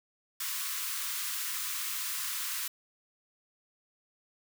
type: high-pass noise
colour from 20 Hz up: white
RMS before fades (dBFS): -35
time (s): 0.4-2.68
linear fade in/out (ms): 5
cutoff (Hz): 1000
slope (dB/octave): 96
effects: none